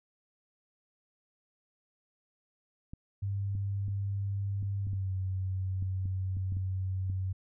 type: clicks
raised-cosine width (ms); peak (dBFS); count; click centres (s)
5; -30; 12; 2.935 / 3.552 / 3.883 / 4.628 / 4.87 / 4.933 / 5.825 / 6.056 / 6.369 / 6.523 / 6.569 / 7.099
type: tone with pitch glide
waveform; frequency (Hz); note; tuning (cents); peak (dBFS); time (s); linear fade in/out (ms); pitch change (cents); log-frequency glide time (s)
sine; 99.3 to 94.22; G2 to F#2; +23 to +32; -30; 3.22-7.33; 10; -91; 4.8-5.13
effects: none